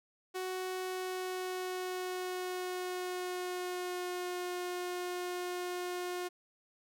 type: tone with pitch glide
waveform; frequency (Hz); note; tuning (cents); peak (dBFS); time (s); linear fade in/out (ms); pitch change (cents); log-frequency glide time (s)
sawtooth; 370.9 to 358.3; F#4 to F4; +4 to +44; -32; 0.34-6.29; 20; -60; 0.8-4.53
effects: none